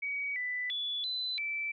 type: tone with pitch steps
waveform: sine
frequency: 2263 / 1989 / 3434 / 4019 / 2324 Hz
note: C#7 / B6 / A7 / B7 / D7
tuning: +35 / +12 / -43 / +30 / -19 cents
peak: -32 dBFS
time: 0.02-1.72 s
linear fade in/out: 10 ms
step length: 340 ms
effects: none

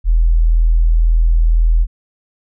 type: tone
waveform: sine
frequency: 40.98 Hz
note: E1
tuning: 9 cents flat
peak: -8 dBFS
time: 0.04-1.87 s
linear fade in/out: 50 ms
effects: none

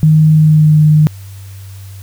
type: tone with pitch glide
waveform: sine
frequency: 155.56 to 152.8 Hz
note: D#3 to D#3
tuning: 0 to -31 cents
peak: -4 dBFS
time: 0.03-1.07 s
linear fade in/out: 0 ms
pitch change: -31 cents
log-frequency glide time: 0.32-0.75 s
effects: added 97 Hz sine -28 dBFS peak until 2.02 s + white hiss -42 dBFS RMS until 2.02 s

